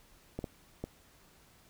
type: clicks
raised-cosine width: 2 ms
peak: -23 dBFS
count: 3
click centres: 0.39 / 0.442 / 0.84 s
effects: pink hiss -62 dBFS RMS until 1.69 s